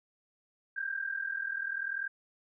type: tone pair together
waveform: sine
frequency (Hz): 1568.6 / 1609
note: G6 / G6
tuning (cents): +1 / +45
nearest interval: unison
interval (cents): 44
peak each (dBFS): -36 / -35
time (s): 0.76-2.08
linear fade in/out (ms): 10
effects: none